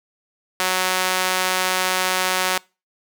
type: tone with high-pass filter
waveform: sawtooth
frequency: 185 Hz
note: F#3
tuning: in tune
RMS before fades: -21 dBFS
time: 0.6-2.58 s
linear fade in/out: 0 ms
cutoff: 840 Hz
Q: 0.56
effects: noise-tail reverb RT60 0.3 s tail -25 dB re dry